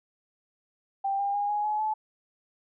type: tone with pitch steps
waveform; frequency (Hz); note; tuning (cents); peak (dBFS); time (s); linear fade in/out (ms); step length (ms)
sine; 787 / 801.7 / 816.6 / 831.9 / 847.4 / 863.2; G5 / G5 / G#5 / G#5 / G#5 / A5; +7 / +39 / -29 / +3 / +35 / -33; -25; 1.04-1.94; 10; 150
effects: none